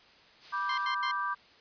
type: noise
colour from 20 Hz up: blue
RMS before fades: -43 dBFS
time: 0.4-0.89 s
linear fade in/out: 50 ms
type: chord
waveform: sine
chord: G major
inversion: first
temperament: just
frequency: 980 / 1176 / 1568 Hz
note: B5 / D6 / G6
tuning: -14 / +2 / 0 cents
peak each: -36 / -32 / -35 dBFS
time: 0.52-1.35 s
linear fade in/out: 20 ms
type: tone bursts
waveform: 15% pulse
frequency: 1046.5 Hz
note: C6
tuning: in tune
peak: -26 dBFS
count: 3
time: 0.69-1.115 s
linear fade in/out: 5 ms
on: 89 ms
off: 79 ms
effects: white hiss -58 dBFS RMS until 1.6 s + resampled to 11025 Hz